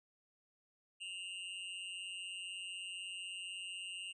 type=tone with amplitude modulation; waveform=square; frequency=2802 Hz; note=F7; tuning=5 cents sharp; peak=-40 dBFS; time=1-4.13 s; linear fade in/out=20 ms; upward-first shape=sine; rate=184 Hz; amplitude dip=80%; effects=resampled to 24000 Hz